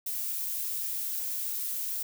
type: noise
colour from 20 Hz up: violet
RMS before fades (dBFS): -33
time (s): 0.06-2.03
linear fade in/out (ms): 5
effects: none